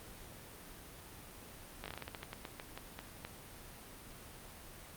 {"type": "slowing click train", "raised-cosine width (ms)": 0.3, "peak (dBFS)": -26, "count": 16, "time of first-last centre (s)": [1.84, 3.25], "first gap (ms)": 18, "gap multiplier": 1.21, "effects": ["pink hiss -52 dBFS RMS until 4.96 s", "Opus 32 kbps"]}